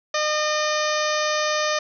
harmonic tone, 608 Hz, D#5, 40 cents flat, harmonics 1 / 2 / 3 / 4 / 5 / 6 / 7 / 8 / 9 / 10, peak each -24 / -26 / -28 / -32 / -35 / -33 / -36 / -33 / -36 / -32 dBFS, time 0.14-1.79 s, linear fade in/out 5 ms, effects none

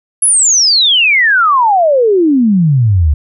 sine exponential sweep, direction down, 10960 to 69.3 Hz, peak -6 dBFS, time 0.22-3.14 s, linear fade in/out 5 ms, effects none

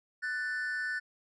triangle tone pair together, 1489.2 / 1771 Hz, F#6 / A6, +11 / +11 cents, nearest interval minor third, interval 300 cents, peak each -32 / -32 dBFS, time 0.22-1 s, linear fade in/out 20 ms, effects tanh soft clip ceiling -25 dBFS + resampled to 22050 Hz

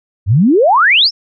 sine exponential sweep, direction up, 87.31 to 5630 Hz, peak -6 dBFS, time 0.26-1.11 s, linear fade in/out 50 ms, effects none

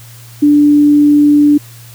sine tone, 293.1 Hz, D4, 3 cents flat, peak -4 dBFS, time 0.42-1.58 s, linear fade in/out 10 ms, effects added 117 Hz sine -34 dBFS peak until 1.94 s + white hiss -39 dBFS RMS until 1.94 s

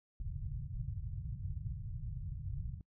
white low-pass noise, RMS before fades -41 dBFS, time 0.2-2.81 s, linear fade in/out 2 ms, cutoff 140 Hz, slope 48 dB/octave, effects noise-tail reverb RT60 0.1 s tail -26 dB re dry

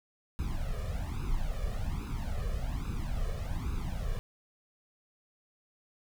brown noise with flanger, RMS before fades -33 dBFS, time 0.39-4.19 s, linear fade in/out 0 ms, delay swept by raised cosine 0.78 to 1.73 ms, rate 1.2 Hz, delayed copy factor +1, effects none

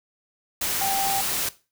sine tone in noise, 784 Hz, G5, in tune, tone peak -24 dBFS, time 0.81-1.21 s, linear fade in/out 5 ms, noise white, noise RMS -26 dBFS, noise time 0.61-1.49 s, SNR -1 dB, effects noise-tail reverb RT60 0.3 s tail -17 dB re dry

